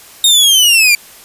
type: linear sweep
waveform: sawtooth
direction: down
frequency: 3729 to 2336 Hz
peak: -3 dBFS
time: 0.24-0.95 s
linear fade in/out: 2 ms
effects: white hiss -38 dBFS RMS until 1.24 s + resampled to 32000 Hz